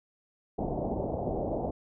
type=low-pass noise; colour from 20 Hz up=white; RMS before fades=-32 dBFS; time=0.58-1.71 s; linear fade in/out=10 ms; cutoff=750 Hz; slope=48 dB/octave; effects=none